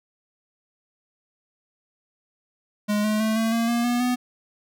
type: tone with pitch steps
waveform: square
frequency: 208.4 / 213.6 / 219 / 224.5 / 230.2 / 236 / 241.9 / 248 Hz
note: G#3 / G#3 / A3 / A3 / A#3 / A#3 / B3 / B3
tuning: +6 / +49 / -8 / +35 / -22 / +22 / -36 / +7 cents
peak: -21 dBFS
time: 2.88-4.16 s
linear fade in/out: 20 ms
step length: 160 ms
effects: none